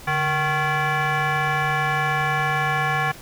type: tone with frequency modulation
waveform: sine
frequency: 472.8 Hz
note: A#4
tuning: 24 cents sharp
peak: -17 dBFS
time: 0.07-3.12 s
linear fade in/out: 10 ms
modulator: 619 Hz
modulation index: 2.8
effects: tanh soft clip ceiling -17 dBFS + pink hiss -42 dBFS RMS until 3.21 s